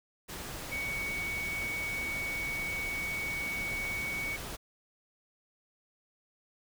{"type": "tone in noise", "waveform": "sine", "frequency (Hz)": 2238, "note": "C#7", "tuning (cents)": 16, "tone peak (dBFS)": -33, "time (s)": [0.71, 4.37], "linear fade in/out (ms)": 20, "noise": "pink", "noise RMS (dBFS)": -41, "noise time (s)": [0.28, 4.57], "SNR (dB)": 5, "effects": []}